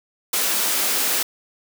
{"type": "high-pass noise", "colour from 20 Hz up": "white", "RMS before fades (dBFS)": -21, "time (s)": [0.33, 1.23], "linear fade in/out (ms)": 5, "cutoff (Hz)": 210, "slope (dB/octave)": 24, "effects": []}